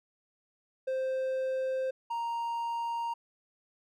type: tone pair in turn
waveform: triangle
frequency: 523.3 / 932.4 Hz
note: C5 / A#5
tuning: 0 / 0 cents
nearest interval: minor seventh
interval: 1000 cents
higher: second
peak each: -27 / -29 dBFS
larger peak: first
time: 0.87-1.91 / 2.1-3.14 s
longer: neither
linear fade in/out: 10 ms
effects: none